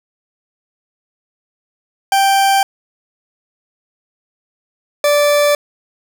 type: tone pair in turn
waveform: 40% pulse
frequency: 784 / 584.3 Hz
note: G5 / D5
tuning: 0 / -9 cents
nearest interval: perfect fourth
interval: 509 cents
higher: first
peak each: -9 dBFS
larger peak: neither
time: 2.12-2.63 / 5.04-5.55 s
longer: neither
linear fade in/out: 2 ms
effects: none